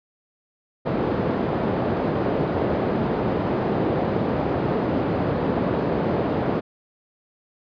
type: band-pass noise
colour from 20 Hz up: white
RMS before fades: -23 dBFS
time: 0.85-6.61 s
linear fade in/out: 20 ms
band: 100 to 490 Hz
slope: 12 dB/octave
effects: resampled to 11025 Hz